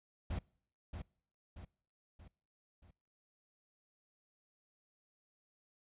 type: noise with echo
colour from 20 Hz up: brown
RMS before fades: -38 dBFS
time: 0.3-0.39 s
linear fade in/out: 5 ms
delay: 630 ms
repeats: 4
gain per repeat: -6 dB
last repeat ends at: 2.91 s
effects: noise-tail reverb RT60 0.6 s tail -26 dB re dry + resampled to 8000 Hz